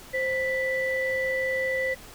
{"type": "tone pair together", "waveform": "sine", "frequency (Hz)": [523.3, 1975.7], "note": ["C5", "B6"], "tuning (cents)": [0, 0], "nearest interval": "octave + major seventh", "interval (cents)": 2300, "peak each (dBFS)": -26, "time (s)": [0.13, 1.95], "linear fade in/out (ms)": 20, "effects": ["tanh soft clip ceiling -18 dBFS", "pink hiss -46 dBFS RMS until 2.14 s"]}